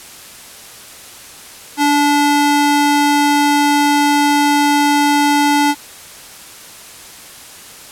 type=ring-modulated tone; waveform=square; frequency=579 Hz; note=D5; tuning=25 cents flat; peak=-8 dBFS; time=1.77-5.75 s; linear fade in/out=50 ms; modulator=288 Hz; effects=white hiss -36 dBFS RMS until 7.91 s + low-pass 12000 Hz 12 dB/octave